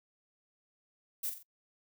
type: noise with echo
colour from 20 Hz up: violet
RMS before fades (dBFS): -35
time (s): 1.23-1.3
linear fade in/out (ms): 10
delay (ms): 44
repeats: 3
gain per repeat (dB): -7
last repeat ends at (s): 1.432
effects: noise-tail reverb RT60 0.1 s tail -26 dB re dry